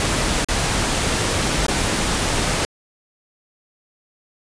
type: noise with dropouts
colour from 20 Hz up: pink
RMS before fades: -20 dBFS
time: 0-2.65 s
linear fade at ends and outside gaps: 1 ms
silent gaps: 0.446-0.486 / 1.666-1.683 s
effects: resampled to 22050 Hz